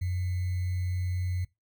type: tone with sample-and-hold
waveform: sine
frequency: 90.4 Hz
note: F#2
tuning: 40 cents flat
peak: -27 dBFS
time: 0.01-1.45 s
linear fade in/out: 10 ms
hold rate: 2100 Hz
effects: noise-tail reverb RT60 0.2 s tail -21 dB re dry